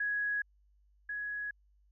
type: tone pair in turn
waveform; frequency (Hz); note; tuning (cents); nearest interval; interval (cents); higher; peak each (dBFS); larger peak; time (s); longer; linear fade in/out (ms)
sine; 1668 / 1674.2; G#6 / G#6; +7 / +13; unison; 6; second; -30 / -35; first; 0-0.42 / 1.09-1.51; neither; 5
effects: added 50 Hz sine -64 dBFS peak until 1.91 s